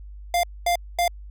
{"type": "tone bursts", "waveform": "square", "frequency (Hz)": 698, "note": "F5", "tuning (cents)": -1, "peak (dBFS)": -19, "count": 3, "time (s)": [0.34, 1.079], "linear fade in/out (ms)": 2, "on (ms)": 93, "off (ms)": 230, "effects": ["added 50 Hz sine -37 dBFS peak until 1.3 s"]}